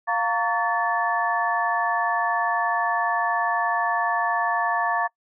sine tone cluster, 701 / 918 / 1130 / 1748 Hz, F5 / A#5 / C#6 / A6, +6 / -27 / +33 / -12 cents, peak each -26 dBFS, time 0.07-5.08 s, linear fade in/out 20 ms, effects noise-tail reverb RT60 0.1 s tail -22 dB re dry

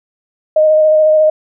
sine tone with vibrato, 620 Hz, D#5, 6 cents flat, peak -6 dBFS, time 0.56-1.3 s, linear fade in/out 5 ms, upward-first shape square, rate 14 Hz, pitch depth 12 cents each way, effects none

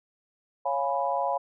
sine chord, C# dominant seventh, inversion none, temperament equal, 554.4 / 698.5 / 830.6 / 987.8 Hz, C#5 / E#5 / G#5 / B5, 0 / 0 / 0 / 0 cents, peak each -30 dBFS, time 0.65-1.38 s, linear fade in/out 10 ms, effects none

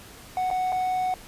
triangle tone with dropouts, 740 Hz, F#5, in tune, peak -21 dBFS, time 0.37-1.14 s, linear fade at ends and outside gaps 1 ms, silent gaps 0.503-0.511 / 0.721-0.725 s, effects pink hiss -46 dBFS RMS until 1.27 s + resampled to 32000 Hz

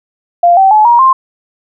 sine tone with pitch steps, 695 / 771.2 / 855.6 / 949.4 / 1053.4 Hz, F5 / G5 / A5 / A#5 / C6, -9 / -28 / -49 / +31 / +11 cents, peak -3 dBFS, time 0.43-1.13 s, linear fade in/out 5 ms, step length 140 ms, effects none

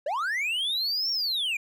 triangle linear two-way sweep, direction up then down, 523.3 to 5570 to 2324 Hz, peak -24 dBFS, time 0.06-1.57 s, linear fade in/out 5 ms, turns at 1.11 s, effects none

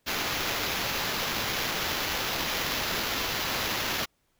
white noise with sample-and-hold, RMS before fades -30 dBFS, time 0.06-4.06 s, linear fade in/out 20 ms, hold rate 8820 Hz, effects pink hiss -72 dBFS RMS until 4.39 s

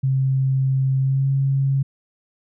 sine tone with pitch glide, 133.3 to 136.34 Hz, C3 to C#3, +33 to -28 cents, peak -16 dBFS, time 0.03-1.83 s, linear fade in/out 10 ms, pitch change +39 cents, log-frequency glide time 1-1.28 s, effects none

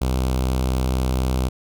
sawtooth tone with notch filter, 64.1 Hz, C2, 35 cents flat, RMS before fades -21 dBFS, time 0.01-1.49 s, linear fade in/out 10 ms, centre 1800 Hz, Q 1.6, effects none

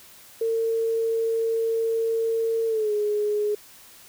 sine tone with pitch glide, 453.4 to 418.2 Hz, A#4 to G#4, -48 to +12 cents, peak -21 dBFS, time 0.41-3.55 s, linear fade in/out 5 ms, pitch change -140 cents, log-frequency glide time 2.67-2.92 s, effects white hiss -49 dBFS RMS until 4.08 s

